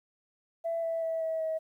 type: tone with pitch steps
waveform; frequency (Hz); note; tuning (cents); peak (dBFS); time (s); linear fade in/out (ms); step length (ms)
sine; 666 / 659.1 / 652.3 / 645.5 / 638.9; E5 / E5 / E5 / E5 / D#5; +18 / 0 / -18 / -37 / +46; -28; 0.64-1.59; 20; 190
effects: tanh soft clip ceiling -24 dBFS + 11-bit